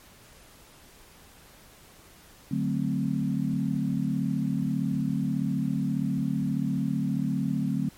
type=chord; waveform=sine; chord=D dominant seventh; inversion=none; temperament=equal; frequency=146.83 / 185 / 220 / 261.6 Hz; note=D3 / F#3 / A3 / C4; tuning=0 / 0 / 0 / 0 cents; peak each=-30 dBFS; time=2.51-7.89 s; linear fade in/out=5 ms; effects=pink hiss -53 dBFS RMS until 7.97 s + MP3 64 kbps